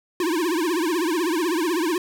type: tone with vibrato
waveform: square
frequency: 335.7 Hz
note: E4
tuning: 32 cents sharp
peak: -21 dBFS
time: 0.2-1.98 s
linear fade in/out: 2 ms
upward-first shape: triangle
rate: 16 Hz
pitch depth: 200 cents each way
effects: none